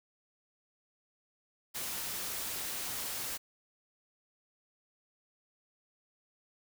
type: noise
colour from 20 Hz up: white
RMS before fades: -38 dBFS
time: 1.74-3.38 s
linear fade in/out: 20 ms
effects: none